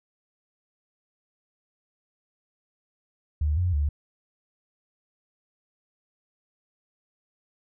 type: tone with pitch steps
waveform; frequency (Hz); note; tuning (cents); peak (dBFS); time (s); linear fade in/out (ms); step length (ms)
sine; 75.2 / 89.7 / 73; D2 / F2 / D2; +42 / +47 / -10; -21; 3.41-3.89; 5; 160
effects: none